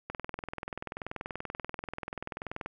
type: click train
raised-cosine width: 0.5 ms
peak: -21 dBFS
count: 54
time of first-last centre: 0.1-2.66 s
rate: 20.7 Hz
effects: none

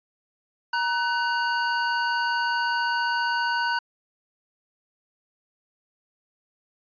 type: tone pair together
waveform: square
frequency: 944.9 / 1500 Hz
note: A#5 / F#6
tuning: +23 / +23 cents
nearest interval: minor sixth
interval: 800 cents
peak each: -26 dBFS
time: 0.73-3.79 s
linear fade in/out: 5 ms
effects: resampled to 11025 Hz

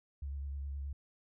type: tone with vibrato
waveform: sine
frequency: 69.8 Hz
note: C#2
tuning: 13 cents sharp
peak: -37 dBFS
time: 0.22-0.93 s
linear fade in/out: 5 ms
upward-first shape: sine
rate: 9.6 Hz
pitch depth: 31 cents each way
effects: none

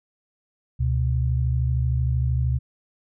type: tone pair together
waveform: sine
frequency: 71.7 / 124.73 Hz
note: D2 / B2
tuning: -41 / +18 cents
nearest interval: minor seventh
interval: 959 cents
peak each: -22 dBFS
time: 0.79-2.59 s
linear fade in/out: 20 ms
effects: none

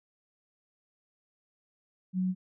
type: tone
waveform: sine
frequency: 185 Hz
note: F#3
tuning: in tune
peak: -26 dBFS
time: 2.13-2.35 s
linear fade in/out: 50 ms
effects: none

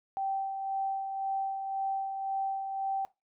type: tone with tremolo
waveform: sine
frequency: 778 Hz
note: G5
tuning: 13 cents flat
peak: -28 dBFS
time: 0.17-3.05 s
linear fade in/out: 0 ms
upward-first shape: sine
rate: 1.9 Hz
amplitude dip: 45%
effects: noise-tail reverb RT60 0.2 s tail -18 dB re dry

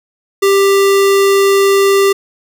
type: tone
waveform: square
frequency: 394.5 Hz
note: G4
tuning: 11 cents sharp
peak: -8 dBFS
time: 0.42-2.13 s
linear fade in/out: 10 ms
effects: none

